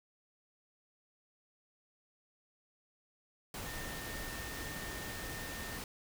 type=tone in noise; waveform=sine; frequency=1821 Hz; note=A#6; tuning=41 cents flat; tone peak=-47 dBFS; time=3.66-5.78 s; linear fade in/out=2 ms; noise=pink; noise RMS=-43 dBFS; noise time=3.54-5.84 s; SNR=-7 dB; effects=none